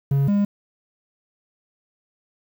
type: tone pair in turn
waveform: triangle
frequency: 138.8 / 202.8 Hz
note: C#3 / G#3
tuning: +3 / -41 cents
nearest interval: perfect fifth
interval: 656 cents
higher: second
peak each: -14 dBFS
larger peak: neither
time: 0.11-0.28 / 0.28-0.45 s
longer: neither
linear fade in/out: 5 ms
effects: 8-bit